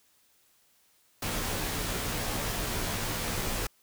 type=noise with comb filter; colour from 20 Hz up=pink; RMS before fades=-32 dBFS; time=1.22-3.67 s; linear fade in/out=5 ms; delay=15 ms; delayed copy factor=-0.7; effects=white hiss -66 dBFS RMS until 3.82 s